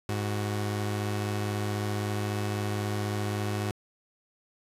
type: tone pair together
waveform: sawtooth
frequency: 103.83 / 370.7 Hz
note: G#2 / F#4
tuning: 0 / +3 cents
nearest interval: octave + minor seventh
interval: 2203 cents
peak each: -25 / -32 dBFS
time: 0.09-3.71 s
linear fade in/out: 0 ms
effects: resampled to 32000 Hz